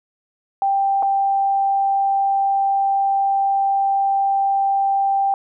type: tone with dropouts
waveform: sine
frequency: 787 Hz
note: G5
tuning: 7 cents sharp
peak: -15 dBFS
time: 0.62-5.34 s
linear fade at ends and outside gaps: 1 ms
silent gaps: 1.025-1.029 s
effects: none